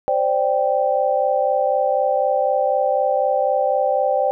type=chord; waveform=sine; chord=C suspended second; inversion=none; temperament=equal; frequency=523.3 / 587.3 / 784 Hz; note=C5 / D5 / G5; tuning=0 / 0 / 0 cents; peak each=-20 dBFS; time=0.08-4.31 s; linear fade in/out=0 ms; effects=none